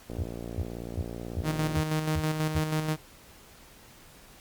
click train, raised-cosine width 2 ms, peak -24 dBFS, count 98, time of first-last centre 0.1-1.764 s, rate 58.3 Hz
sine tone bursts, 83 Hz, E2, 12 cents sharp, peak -26 dBFS, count 7, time 0.18-2.598 s, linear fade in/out 10 ms, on 54 ms, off 340 ms
sawtooth tone with tremolo, 155.56 Hz, D#3, in tune, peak -21 dBFS, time 1.43-2.97 s, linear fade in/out 50 ms, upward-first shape square, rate 6.2 Hz, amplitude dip 45%
effects pink hiss -53 dBFS RMS until 4.4 s + Opus 48 kbps

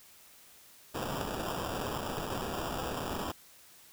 violet noise with sample-and-hold, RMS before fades -36 dBFS, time 0.94-3.32 s, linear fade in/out 10 ms, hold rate 2100 Hz, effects white hiss -57 dBFS RMS until 3.92 s

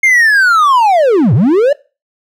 triangle linear two-way sweep, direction down then up, 2149 to 98 to 598 Hz, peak -4 dBFS, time 0.03-1.73 s, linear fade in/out 5 ms, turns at 1.34 s, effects noise-tail reverb RT60 0.3 s tail -21 dB re dry

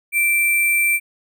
sine tone with sample-and-hold, 2346 Hz, D7, 2 cents flat, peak -14 dBFS, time 0.12-1 s, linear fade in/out 50 ms, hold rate 11025 Hz, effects none

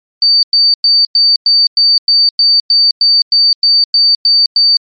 sine tone bursts, 4597 Hz, D8, 38 cents flat, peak -5 dBFS, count 15, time 0.22-4.77 s, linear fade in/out 2 ms, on 210 ms, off 100 ms, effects MP3 48 kbps

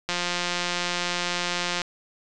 click train, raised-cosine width 0.2 ms, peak -9 dBFS, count 305, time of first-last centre 0.09-1.817 s, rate 176 Hz, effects resampled to 22050 Hz

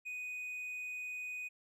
triangle tone, 2489 Hz, D#7, in tune, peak -38 dBFS, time 0.05-1.49 s, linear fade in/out 20 ms, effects none

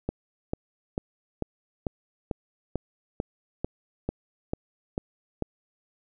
click train, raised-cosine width 2 ms, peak -14 dBFS, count 13, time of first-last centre 0.09-5.423 s, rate 2.25 Hz, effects none

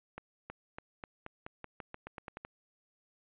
accelerating click train, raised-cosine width 0.5 ms, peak -27 dBFS, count 14, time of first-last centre 0.18-2.45 s, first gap 320 ms, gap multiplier 0.89, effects resampled to 8000 Hz

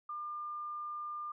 sine tone, 1200 Hz, D6, 37 cents sharp, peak -38 dBFS, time 0.09-1.32 s, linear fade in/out 5 ms, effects none

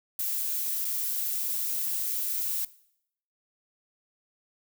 violet noise with dropouts, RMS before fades -30 dBFS, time 0.19-2.65 s, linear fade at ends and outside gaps 2 ms, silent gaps 0.846-0.85 s, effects noise-tail reverb RT60 0.7 s tail -19 dB re dry

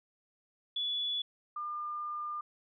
sine tone pair in turn, 3425 / 1202.9 Hz, A7 / D6, -47 / +41 cents, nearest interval octave + tritone, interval 1812 cents, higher first, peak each -31 / -35 dBFS, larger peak first, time 0.76-1.22 / 1.56-2.41 s, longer second, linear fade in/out 5 ms, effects none

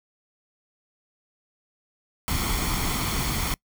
pink noise with comb filter, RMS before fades -26 dBFS, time 2.28-3.54 s, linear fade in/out 0 ms, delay 0.91 ms, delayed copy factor +0.55, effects noise-tail reverb RT60 0.1 s tail -25 dB re dry

